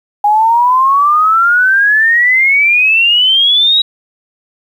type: exponential sweep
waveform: sine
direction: up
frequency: 819 to 3870 Hz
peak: -6 dBFS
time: 0.24-3.82 s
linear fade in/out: 5 ms
effects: 7-bit